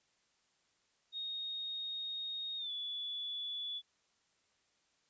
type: tone with pitch glide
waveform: sine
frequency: 3724 to 3435 Hz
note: A#7 to A7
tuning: -2 to -42 cents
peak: -38 dBFS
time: 1.12-3.82 s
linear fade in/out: 50 ms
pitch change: -140 cents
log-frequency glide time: 2.58-2.71 s
effects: white hiss -75 dBFS RMS until 5.09 s + resampled to 16000 Hz